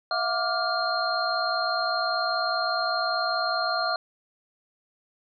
sine tone cluster, 659 / 719 / 1171 / 1410 / 4198 Hz, E5 / F#5 / D6 / F6 / C8, -1 / -50 / -5 / +16 / +5 cents, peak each -30 dBFS, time 0.11-3.96 s, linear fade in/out 2 ms, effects none

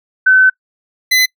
sine / 25% pulse tone pair in turn, 1521 / 2024 Hz, F#6 / B6, +47 / +42 cents, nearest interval perfect fourth, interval 495 cents, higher second, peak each -5 dBFS, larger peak neither, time 0.26-0.5 / 1.11-1.26 s, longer first, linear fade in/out 10 ms, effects noise-tail reverb RT60 0.1 s tail -25 dB re dry

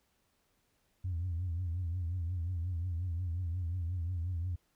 sine tone with vibrato, 87.31 Hz, F2, in tune, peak -31 dBFS, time 1.04-4.56 s, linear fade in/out 10 ms, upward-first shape triangle, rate 5.6 Hz, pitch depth 130 cents each way, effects tanh soft clip ceiling -29 dBFS + pink hiss -75 dBFS RMS until 4.75 s

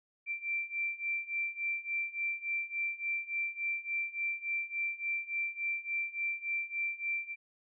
sine beating tone pair, 2349 / 2352.5 Hz, D7 / D7, 0 / +2 cents, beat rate 3.5 Hz, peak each -37 / -35 dBFS, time 0.26-7.36 s, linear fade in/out 50 ms, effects none

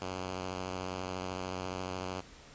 5% pulse tone with vibrato, 92.5 Hz, F#2, in tune, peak -25 dBFS, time 0.01-2.21 s, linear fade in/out 10 ms, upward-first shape triangle, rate 14 Hz, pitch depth 41 cents each way, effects pink hiss -54 dBFS RMS until 2.54 s + resampled to 16000 Hz

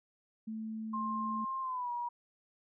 sine tone, 220 Hz, A3, in tune, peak -37 dBFS, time 0.47-1.45 s, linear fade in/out 10 ms
sine tone with pitch glide, 1059 to 960 Hz, C6 to B5, +21 to -49 cents, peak -34 dBFS, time 0.93-2.09 s, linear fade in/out 10 ms, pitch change -170 cents, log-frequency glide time 1.61-1.91 s
effects none

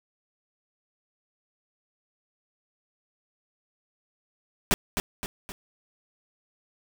pink noise with echo, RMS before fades -21 dBFS, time 4.71-4.74 s, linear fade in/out 0 ms, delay 260 ms, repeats 3, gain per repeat -6 dB, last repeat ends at 5.52 s, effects none

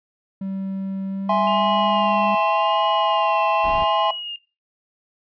triangle tone with pitch glide, 193 to 202.8 Hz, G3 to G#3, -27 to -41 cents, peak -23 dBFS, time 0.41-2.35 s, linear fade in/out 5 ms, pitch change +86 cents, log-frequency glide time 1.06-1.9 s
triangle chord, E augmented, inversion none, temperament equal, 659.3 / 830.6 / 1046.5 Hz, E5 / G#5 / B#5, 0 / 0 / 0 cents, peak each -19 dBFS, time 1.29-4.11 s, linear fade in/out 5 ms
sine tone with vibrato, 2794 Hz, F7, in tune, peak -28 dBFS, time 1.47-4.36 s, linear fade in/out 2 ms, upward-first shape sine, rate 0.86 Hz, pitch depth 71 cents each way
brown noise, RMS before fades -32 dBFS, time 3.64-3.84 s, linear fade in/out 2 ms
effects noise-tail reverb RT60 0.3 s tail -20 dB re dry + resampled to 11025 Hz

